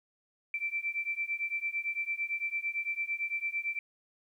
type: beating tone pair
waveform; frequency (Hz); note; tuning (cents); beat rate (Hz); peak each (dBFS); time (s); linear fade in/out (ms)
sine; 2334 / 2342.9; D7 / D7; -11 / -5; 8.9; -35 / -34; 0.54-3.79; 2
effects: 11-bit